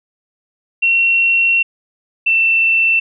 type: tone pair in turn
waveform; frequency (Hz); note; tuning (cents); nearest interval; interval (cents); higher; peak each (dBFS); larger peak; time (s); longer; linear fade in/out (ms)
sine; 2726 / 2681; F7 / E7; -43 / +29; unison; 28; first; -10; neither; 0.82-1.63 / 2.26-3; first; 10
effects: none